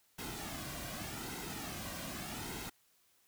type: noise with flanger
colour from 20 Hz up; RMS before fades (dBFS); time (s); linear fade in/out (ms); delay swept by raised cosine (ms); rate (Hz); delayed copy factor
pink; -43; 0.18-2.7; 10; 1.7 to 2.33; 0.84; -0.6
effects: white hiss -71 dBFS RMS until 3.27 s